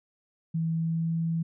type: tone with pitch glide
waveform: sine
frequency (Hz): 163.2 to 164.81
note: E3 to E3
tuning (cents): -17 to 0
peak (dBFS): -25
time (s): 0.54-1.43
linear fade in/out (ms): 10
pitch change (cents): +17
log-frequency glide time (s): 0.72-1.14
effects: none